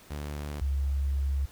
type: tone pair in turn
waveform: sawtooth / sine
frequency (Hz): 73.42 / 69.04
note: D2 / C#2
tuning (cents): 0 / -6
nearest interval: minor second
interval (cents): 106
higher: first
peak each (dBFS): -30 / -25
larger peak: second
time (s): 0.1-0.61 / 0.61-1.46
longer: second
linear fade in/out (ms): 10
effects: pink hiss -54 dBFS RMS until 1.51 s